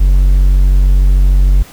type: tone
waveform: triangle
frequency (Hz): 46.79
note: F#1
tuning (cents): +20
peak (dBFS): -3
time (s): 0-1.63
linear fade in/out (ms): 10
effects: pink hiss -37 dBFS RMS until 1.72 s